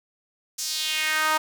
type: tone with high-pass filter sweep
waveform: sawtooth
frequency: 311.1 Hz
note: D#4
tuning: in tune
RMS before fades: -25 dBFS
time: 0.58-1.38 s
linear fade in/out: 10 ms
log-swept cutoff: 6300 to 970 Hz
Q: 2.3
effects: none